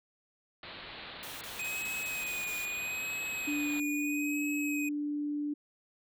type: low-pass noise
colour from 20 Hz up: white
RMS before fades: -46 dBFS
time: 0.63-3.8 s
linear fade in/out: 2 ms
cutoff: 4300 Hz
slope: 96 dB/octave
type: noise bursts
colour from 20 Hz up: white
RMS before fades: -46 dBFS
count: 7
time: 1.23-2.652 s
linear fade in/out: 0 ms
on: 180 ms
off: 27 ms
type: tone with vibrato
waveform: square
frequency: 2506 Hz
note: D#7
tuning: 12 cents sharp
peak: -35 dBFS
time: 1.59-4.89 s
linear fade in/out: 5 ms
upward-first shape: sine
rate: 0.77 Hz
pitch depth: 38 cents each way
type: tone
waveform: sine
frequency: 293.7 Hz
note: D4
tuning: in tune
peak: -31 dBFS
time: 3.47-5.54 s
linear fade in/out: 10 ms
effects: none